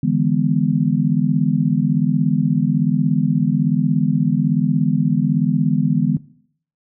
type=chord; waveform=sine; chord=E dominant seventh; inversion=third; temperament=just; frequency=148.33 / 164.81 / 206 / 247.2 Hz; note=D3 / E3 / G#3 / B3; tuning=+18 / 0 / -14 / +2 cents; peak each=-20 dBFS; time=0.03-6.17 s; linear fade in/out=5 ms; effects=noise-tail reverb RT60 0.6 s tail -18 dB re dry